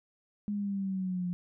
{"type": "linear sweep", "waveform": "sine", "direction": "down", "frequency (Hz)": [207.7, 175.6], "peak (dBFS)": -30, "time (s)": [0.48, 1.33], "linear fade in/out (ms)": 0, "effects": []}